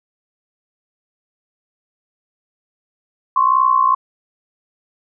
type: tone pair together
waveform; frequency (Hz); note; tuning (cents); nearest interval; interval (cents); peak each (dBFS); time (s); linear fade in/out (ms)
sine; 1046.5 / 1108.7; C6 / C#6; 0 / 0; minor second; 100; -13 / -15; 3.36-3.95; 5
effects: none